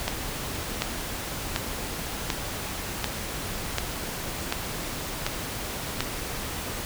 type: click train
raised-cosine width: 0.2 ms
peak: -7 dBFS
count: 9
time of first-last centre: 0.08-6.006 s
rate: 1.35 Hz
effects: pink hiss -33 dBFS RMS until 6.85 s